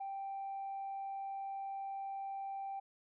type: tone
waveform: sine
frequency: 784 Hz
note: G5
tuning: in tune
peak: -38 dBFS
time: 0-2.8 s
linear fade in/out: 10 ms
effects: tanh soft clip ceiling -36 dBFS